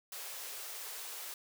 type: high-pass noise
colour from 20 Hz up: white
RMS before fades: -44 dBFS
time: 0.12-1.34 s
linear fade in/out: 2 ms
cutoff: 380 Hz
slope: 48 dB/octave
effects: none